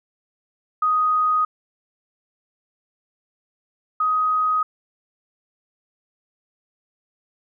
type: tone pair in turn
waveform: sine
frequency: 1248 / 1255.2 Hz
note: D#6 / D#6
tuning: +5 / +15 cents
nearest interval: unison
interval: 10 cents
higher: second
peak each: -16 / -17 dBFS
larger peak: first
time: 0.82-1.45 / 4-4.63 s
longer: neither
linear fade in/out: 5 ms
effects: none